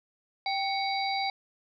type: harmonic tone with a mistuned harmonic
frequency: 784 Hz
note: G5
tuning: in tune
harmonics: 1 / 3 / 5 / 6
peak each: -29 / -34 / -36 / -37 dBFS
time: 0.46-1.3 s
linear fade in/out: 2 ms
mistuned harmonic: 3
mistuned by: -94 cents
effects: none